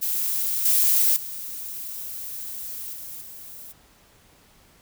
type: noise with level steps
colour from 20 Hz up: violet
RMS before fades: -25 / -19 / -34 / -37 / -41 dBFS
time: 0.01-3.73 s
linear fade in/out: 20 ms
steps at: 0.65 / 1.16 / 2.93 / 3.21 s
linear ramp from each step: 5 ms
effects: pink hiss -56 dBFS RMS until 4.81 s